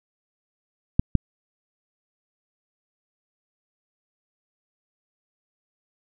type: clicks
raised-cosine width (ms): 5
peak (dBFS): -4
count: 2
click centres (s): 0.995 / 1.153
effects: none